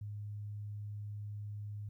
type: tone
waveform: sine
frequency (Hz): 103.83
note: G#2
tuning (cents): 0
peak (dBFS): -40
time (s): 0.01-1.89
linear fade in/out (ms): 5
effects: 13-bit